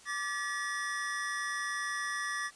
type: tone cluster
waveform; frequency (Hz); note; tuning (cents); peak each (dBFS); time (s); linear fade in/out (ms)
square; 1170 / 1725 / 1923; D6 / A6 / B6; -7 / -35 / -47; -39 / -38 / -38; 0.05-2.51; 50
effects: white hiss -56 dBFS RMS until 2.55 s + resampled to 22050 Hz